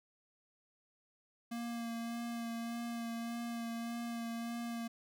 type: tone with vibrato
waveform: square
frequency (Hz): 233.1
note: A#3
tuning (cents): 0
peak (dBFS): -39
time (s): 1.51-4.88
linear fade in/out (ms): 10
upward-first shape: sine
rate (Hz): 1.7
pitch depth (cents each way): 17
effects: none